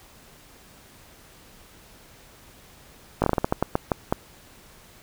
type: slowing click train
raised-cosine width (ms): 1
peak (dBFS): -6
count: 12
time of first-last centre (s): 3.22-4.125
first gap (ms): 19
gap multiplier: 1.27
effects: pink hiss -51 dBFS RMS until 5.02 s